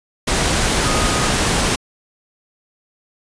sine tone in noise, 1244.5 Hz, D#6, in tune, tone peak -25 dBFS, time 0.84-1.29 s, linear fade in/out 10 ms, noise pink, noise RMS -17 dBFS, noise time 0.27-1.76 s, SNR -11 dB, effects resampled to 22050 Hz

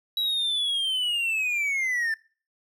triangle linear sweep, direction down, 3903 to 1760 Hz, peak -22 dBFS, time 0.17-2.14 s, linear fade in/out 2 ms, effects noise-tail reverb RT60 0.4 s tail -24 dB re dry

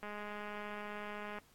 click train, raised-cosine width 0.5 ms, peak -30 dBFS, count 283, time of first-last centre 0.03-1.386 s, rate 208 Hz, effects pink hiss -67 dBFS RMS until 1.54 s + AAC 64 kbps

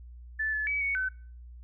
sine tone with pitch steps, 1749 / 1725 / 2282 / 2225 / 1520 Hz, A6 / A6 / C#7 / C#7 / F#6, -11 / -35 / +50 / +6 / +46 cents, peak -27 dBFS, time 0.39-1.09 s, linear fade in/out 10 ms, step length 140 ms, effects noise-tail reverb RT60 0.4 s tail -20 dB re dry + added 60 Hz sine -44 dBFS peak until 1.63 s

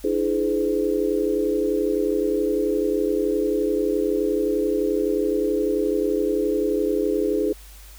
sine tone cluster, 300.2 / 331.8 / 418.9 / 507 Hz, D4 / E4 / G#4 / B4, +38 / +11 / +15 / +45 cents, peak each -26 / -26 / -22 / -27 dBFS, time 0.04-7.53 s, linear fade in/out 5 ms, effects added 50 Hz sine -42 dBFS peak until 7.98 s + white hiss -48 dBFS RMS until 7.98 s

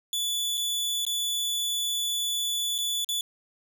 sawtooth tone with dropouts, 3458 Hz, A7, 31 cents flat, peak -23 dBFS, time 0.13-3.21 s, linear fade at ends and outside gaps 1 ms, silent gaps 0.573-0.577 / 1.051-1.066 / 2.781-2.786 / 3.046-3.089 s, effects none

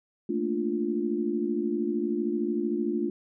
sine chord, Bb major seventh, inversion third, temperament equal, 220 / 233.1 / 293.7 / 349.2 Hz, A3 / Bb3 / D4 / F4, 0 / 0 / 0 / 0 cents, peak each -31 / -34 / -31 / -29 dBFS, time 0.29-3.1 s, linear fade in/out 5 ms, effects none

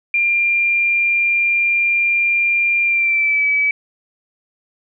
sine tone with pitch glide, 2390 to 2291 Hz, D7 to D7, +30 to -44 cents, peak -13 dBFS, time 0.14-3.71 s, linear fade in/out 2 ms, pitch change -74 cents, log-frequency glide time 2.84-3.46 s, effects none

